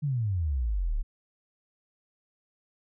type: exponential sweep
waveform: sine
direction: down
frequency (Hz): 153.9 to 32.51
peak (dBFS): -25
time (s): 0.02-1.03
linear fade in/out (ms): 20
effects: none